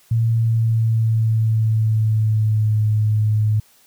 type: tone with pitch glide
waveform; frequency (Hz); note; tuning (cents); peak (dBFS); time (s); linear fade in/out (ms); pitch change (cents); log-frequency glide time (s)
sine; 114.3 to 107.26; A#2 to A2; -34 to -44; -14; 0.11-3.6; 5; -110; 0.31-2.85
effects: white hiss -54 dBFS RMS until 3.86 s